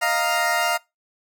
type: chord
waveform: 20% pulse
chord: Eb suspended second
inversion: none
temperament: equal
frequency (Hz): 622.3 / 698.5 / 932.3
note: Eb5 / F5 / Bb5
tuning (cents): 0 / 0 / 0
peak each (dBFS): -22 / -17 / -20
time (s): 0.01-0.78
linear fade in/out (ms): 20
effects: noise-tail reverb RT60 0.2 s tail -22 dB re dry